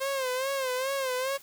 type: tone with vibrato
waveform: sawtooth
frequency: 527 Hz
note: C5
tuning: 12 cents sharp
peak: -24 dBFS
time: 0-1.38 s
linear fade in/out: 20 ms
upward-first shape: sine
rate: 2.4 Hz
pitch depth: 83 cents each way
effects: white hiss -52 dBFS RMS until 1.42 s